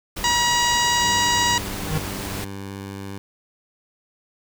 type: noise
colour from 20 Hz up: pink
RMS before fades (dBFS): -31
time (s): 0.16-2.45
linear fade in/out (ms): 10
type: harmonic tone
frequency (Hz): 959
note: A#5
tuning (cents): +49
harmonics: 1 / 2 / 3 / 4 / 5 / 6 / 7 / 8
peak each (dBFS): -21 / -24 / -26 / -27 / -28 / -29 / -29 / -30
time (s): 0.24-1.58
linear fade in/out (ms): 2
type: tone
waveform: 15% pulse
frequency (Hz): 98.4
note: G2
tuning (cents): +7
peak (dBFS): -25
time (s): 1.02-3.18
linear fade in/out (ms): 0
type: tone with exponential growth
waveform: square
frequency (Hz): 155.56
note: D#3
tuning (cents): 0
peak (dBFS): -19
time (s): 1.71-1.98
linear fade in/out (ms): 5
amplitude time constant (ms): 57
effects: none